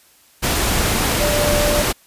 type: tone in noise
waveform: sine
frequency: 590 Hz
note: D5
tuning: 8 cents sharp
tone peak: -18 dBFS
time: 1.19-1.83 s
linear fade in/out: 20 ms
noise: pink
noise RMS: -18 dBFS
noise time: 0.42-1.93 s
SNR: -3 dB
effects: white hiss -52 dBFS RMS until 2.06 s + resampled to 32000 Hz